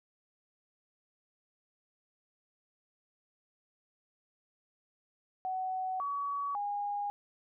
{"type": "tone with pitch steps", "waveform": "sine", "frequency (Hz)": [749, 1132, 817], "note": ["F#5", "C#6", "G#5"], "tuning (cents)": [21, 36, -29], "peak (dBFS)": -32, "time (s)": [5.45, 7.1], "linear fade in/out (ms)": 0, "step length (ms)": 550, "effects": []}